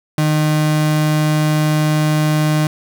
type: tone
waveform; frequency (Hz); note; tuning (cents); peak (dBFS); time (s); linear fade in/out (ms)
35% pulse; 153.2; D#3; -27; -11; 0.18-2.67; 2
effects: none